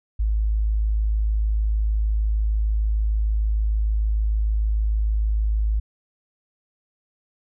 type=tone; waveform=sine; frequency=53.3 Hz; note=G#1; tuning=46 cents sharp; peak=-18 dBFS; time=0.19-5.8 s; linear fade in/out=10 ms; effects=none